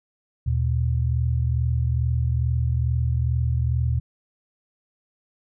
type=tone pair together; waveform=sine; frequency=77.78 / 120.11 Hz; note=D#2 / B2; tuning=0 / -48 cents; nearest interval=minor sixth; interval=752 cents; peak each=-22 dBFS; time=0.46-4 s; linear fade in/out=10 ms; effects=none